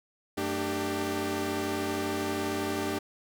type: tone cluster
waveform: sawtooth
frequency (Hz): 95.3 / 225.1 / 298.3 / 391.3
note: G2 / A3 / D4 / G4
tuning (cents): -48 / +40 / +27 / -3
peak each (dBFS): -36 / -33 / -29 / -29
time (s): 0.37-2.99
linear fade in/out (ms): 10
effects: none